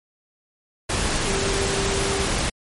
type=tone in noise; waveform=sine; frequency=392 Hz; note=G4; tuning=in tune; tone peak=-26 dBFS; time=1.27-2.26 s; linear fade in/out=10 ms; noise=pink; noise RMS=-23 dBFS; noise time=0.89-2.5 s; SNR=-6 dB; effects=MP3 48 kbps